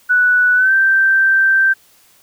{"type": "tone with pitch glide", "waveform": "sine", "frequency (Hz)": [1480, 1564.4], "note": ["F#6", "G6"], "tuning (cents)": [0, -4], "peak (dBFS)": -9, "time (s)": [0.09, 1.74], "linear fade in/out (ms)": 20, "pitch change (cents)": 96, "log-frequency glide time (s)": [0.55, 0.73], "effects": ["white hiss -51 dBFS RMS until 2.22 s"]}